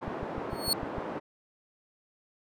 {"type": "band-pass noise", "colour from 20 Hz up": "pink", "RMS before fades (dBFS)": -37, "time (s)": [0.01, 1.2], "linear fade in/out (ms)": 20, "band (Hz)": [280, 980], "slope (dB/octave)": 12}
{"type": "click train", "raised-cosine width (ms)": 5, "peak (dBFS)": -24, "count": 7, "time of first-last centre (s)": [0.08, 0.982], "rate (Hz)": 6.65}
{"type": "tone with exponential growth", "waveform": "sawtooth", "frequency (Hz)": 4373, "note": "C#8", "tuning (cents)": -24, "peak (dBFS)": -19, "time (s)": [0.5, 0.73], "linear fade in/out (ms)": 1, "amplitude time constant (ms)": 48}
{"effects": []}